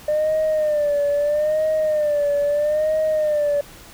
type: tone with vibrato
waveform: sine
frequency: 600 Hz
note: D5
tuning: 37 cents sharp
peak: -15 dBFS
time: 0.08-3.61 s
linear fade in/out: 5 ms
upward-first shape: sine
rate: 0.77 Hz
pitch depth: 74 cents each way
effects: tanh soft clip ceiling -14 dBFS + pink hiss -43 dBFS RMS until 3.93 s